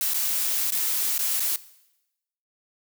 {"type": "noise with dropouts", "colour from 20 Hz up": "blue", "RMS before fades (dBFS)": -25, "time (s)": [0.01, 1.56], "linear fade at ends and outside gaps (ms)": 1, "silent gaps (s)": [[0.136, 0.143], [0.705, 0.721], [1.18, 1.191], [1.398, 1.403]], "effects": ["noise-tail reverb RT60 0.9 s tail -18 dB re dry"]}